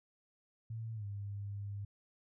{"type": "tone with pitch glide", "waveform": "sine", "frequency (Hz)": [112.7, 100.99], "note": ["A2", "G#2"], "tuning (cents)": [42, -48], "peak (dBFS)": -39, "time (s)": [0.7, 1.85], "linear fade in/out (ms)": 5, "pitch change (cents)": -190, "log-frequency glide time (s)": [0.94, 1.05], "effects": []}